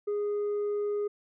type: tone with tanh clipping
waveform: triangle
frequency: 412.9 Hz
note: G#4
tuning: 10 cents flat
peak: -28 dBFS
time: 0.07-1.08 s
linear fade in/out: 10 ms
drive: 7 dB
effects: none